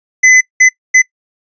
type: tone bursts at uneven times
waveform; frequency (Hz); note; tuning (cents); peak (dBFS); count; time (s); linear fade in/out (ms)
square; 2023; B6; +41; -4; 3; 0.23-0.41 / 0.6-0.69 / 0.94-1.02; 10
effects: noise-tail reverb RT60 0.1 s tail -21 dB re dry + resampled to 16000 Hz